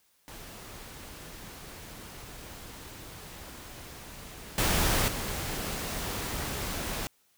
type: noise with level steps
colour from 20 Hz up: pink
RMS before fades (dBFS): -45 / -26 / -34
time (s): 0.28-7.07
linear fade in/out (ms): 0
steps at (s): 4.58 / 5.08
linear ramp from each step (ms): 2
effects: white hiss -68 dBFS RMS until 7.37 s